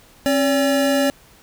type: tone pair together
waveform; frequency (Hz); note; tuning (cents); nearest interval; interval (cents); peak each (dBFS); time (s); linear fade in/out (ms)
square; 269.5 / 571; C#4 / D5; -49 / -49; octave + minor second; 1300; -19; 0.26-1.1; 0
effects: pink hiss -50 dBFS RMS until 1.42 s